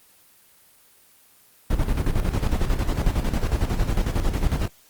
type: noise with tremolo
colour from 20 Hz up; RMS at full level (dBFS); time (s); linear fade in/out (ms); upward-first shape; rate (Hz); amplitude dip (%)
brown; -20; 1.7-4.68; 5; square; 11; 60
effects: white hiss -55 dBFS RMS until 4.89 s + Opus 24 kbps